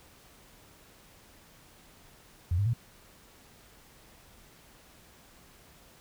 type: tone with pitch steps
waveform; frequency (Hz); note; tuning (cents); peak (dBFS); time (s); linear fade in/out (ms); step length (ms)
sine; 87.2 / 101.33 / 117.75; F2 / G#2 / A#2; -2 / -42 / +18; -24; 2.51-2.735; 5; 75
effects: pink hiss -57 dBFS RMS until 6 s